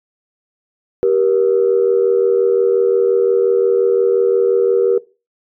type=tone pair together; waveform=sine; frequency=389.3 / 475 Hz; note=G4 / A#4; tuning=-12 / +33 cents; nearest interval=minor third; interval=345 cents; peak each=-13 dBFS; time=1.03-4.98 s; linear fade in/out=0 ms; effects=noise-tail reverb RT60 0.3 s tail -19 dB re dry + tanh soft clip ceiling -4 dBFS